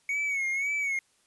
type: tone with vibrato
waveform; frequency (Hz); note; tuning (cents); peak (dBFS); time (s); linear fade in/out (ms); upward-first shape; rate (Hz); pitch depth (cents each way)
triangle; 2217; C#7; 0; -25; 0.09-0.99; 2; sine; 1.9; 73
effects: white hiss -67 dBFS RMS until 1.26 s + resampled to 24000 Hz